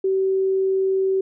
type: tone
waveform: sine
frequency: 382.9 Hz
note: G4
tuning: 41 cents flat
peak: -17 dBFS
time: 0.04-1.21 s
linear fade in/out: 5 ms
effects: none